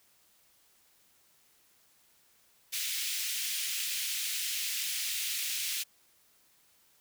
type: high-pass noise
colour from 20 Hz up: pink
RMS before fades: -34 dBFS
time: 2.72-5.84 s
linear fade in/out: 20 ms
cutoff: 2400 Hz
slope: 24 dB/octave
effects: white hiss -66 dBFS RMS until 7 s